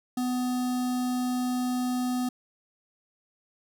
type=tone with notch filter; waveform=square; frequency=250 Hz; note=B3; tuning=21 cents sharp; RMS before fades=-28 dBFS; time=0.17-2.29 s; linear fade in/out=5 ms; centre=2200 Hz; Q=1; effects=none